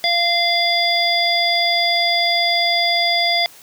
harmonic tone, 691 Hz, F5, 19 cents flat, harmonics 1 / 3 / 5 / 7, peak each -20 / -20 / -20 / -20 dBFS, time 0.04-3.46 s, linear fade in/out 0 ms, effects white hiss -44 dBFS RMS until 3.62 s + high-pass 100 Hz 12 dB/octave

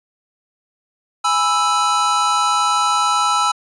square chord, E major, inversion first, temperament equal, 830.6 / 987.8 / 1318.5 Hz, G#5 / B5 / E6, 0 / 0 / 0 cents, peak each -22 / -22 / -17 dBFS, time 1.24-3.52 s, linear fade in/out 10 ms, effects resampled to 22050 Hz

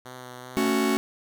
5% pulse tone with vibrato, 125.9 Hz, B2, 34 cents sharp, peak -28 dBFS, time 0.05-0.71 s, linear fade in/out 10 ms, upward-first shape sine, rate 2.6 Hz, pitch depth 17 cents each way
45% pulse chord, F# minor, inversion first, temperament just, 222 / 277.5 / 370 Hz, A3 / C#4 / F#4, +16 / +2 / 0 cents, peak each -26 dBFS, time 0.57-0.97 s, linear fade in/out 0 ms
effects none

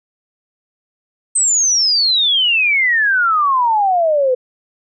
sine exponential sweep, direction down, 8330 to 493.9 Hz, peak -11 dBFS, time 1.35-4.35 s, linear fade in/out 10 ms, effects none

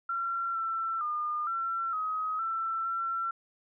sine tone with pitch steps, 1365 / 1340 / 1213 / 1352 / 1265 / 1337 / 1352 Hz, F6 / E6 / D#6 / E6 / D#6 / E6 / E6, -40 / +28 / -44 / +43 / +28 / +24 / +43 cents, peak -29 dBFS, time 0.09-3.31 s, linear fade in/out 5 ms, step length 460 ms, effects none

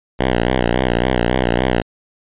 5% pulse tone with vibrato, 61.4 Hz, B1, 9 cents flat, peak -3 dBFS, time 0.19-1.82 s, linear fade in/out 10 ms, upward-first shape sine, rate 3.6 Hz, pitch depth 100 cents each way, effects resampled to 8000 Hz

